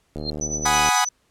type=click train; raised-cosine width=2 ms; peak=-18 dBFS; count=56; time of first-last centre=0.16-0.888 s; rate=75.6 Hz
type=tone with exponential growth; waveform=sine; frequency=4186 Hz; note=C8; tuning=in tune; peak=-20 dBFS; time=0.18-0.3 s; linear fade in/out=2 ms; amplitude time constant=24 ms
type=tone with tremolo; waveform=sine; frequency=5990 Hz; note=F#8; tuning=20 cents sharp; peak=-22 dBFS; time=0.41-1.09 s; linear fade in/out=5 ms; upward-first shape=sine; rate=9.2 Hz; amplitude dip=80%
type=chord; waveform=sawtooth; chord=G# minor seventh; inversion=third; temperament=equal; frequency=740 / 830.6 / 987.8 / 1244.5 Hz; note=F#5 / G#5 / B5 / D#6; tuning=0 / 0 / 0 / 0 cents; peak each=-19 dBFS; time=0.65-1.05 s; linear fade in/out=10 ms
effects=pink hiss -65 dBFS RMS until 1.3 s + low-pass 11000 Hz 12 dB/octave